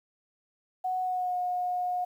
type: tone with pitch glide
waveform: sine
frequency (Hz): 740 to 721.4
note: F#5 to F#5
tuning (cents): 0 to -44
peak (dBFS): -27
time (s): 0.84-2.05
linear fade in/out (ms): 10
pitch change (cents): -44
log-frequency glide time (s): 1.01-1.37
effects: 10-bit